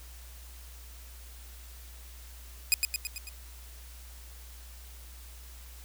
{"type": "tone with echo", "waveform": "10% pulse", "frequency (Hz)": 2489, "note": "D#7", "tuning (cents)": 0, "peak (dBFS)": -11, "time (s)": [2.72, 2.74], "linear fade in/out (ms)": 0, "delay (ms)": 110, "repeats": 5, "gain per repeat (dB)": -4, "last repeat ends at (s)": 3.29, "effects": ["added 60 Hz sine -46 dBFS peak until 5.84 s", "white hiss -53 dBFS RMS until 5.84 s"]}